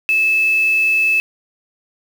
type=tone with quantisation; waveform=sine; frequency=2615 Hz; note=E7; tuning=15 cents flat; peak=-12 dBFS; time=0.09-1.2 s; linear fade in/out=0 ms; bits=5; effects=none